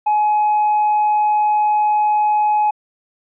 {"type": "tone with tanh clipping", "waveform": "triangle", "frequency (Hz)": 844, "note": "G#5", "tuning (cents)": 28, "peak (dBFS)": -13, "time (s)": [0.06, 2.71], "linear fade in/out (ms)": 10, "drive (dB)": 6, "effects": ["resampled to 8000 Hz"]}